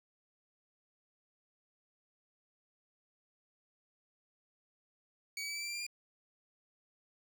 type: tone with pitch steps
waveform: 20% pulse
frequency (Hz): 2262 / 2282 / 2302 / 2322 / 2342 / 2362 / 2383 / 2403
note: C#7 / C#7 / D7 / D7 / D7 / D7 / D7 / D7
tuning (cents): +34 / +50 / -35 / -20 / -5 / +9 / +25 / +39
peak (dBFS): -33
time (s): 5.37-5.866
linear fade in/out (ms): 2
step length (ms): 62
effects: none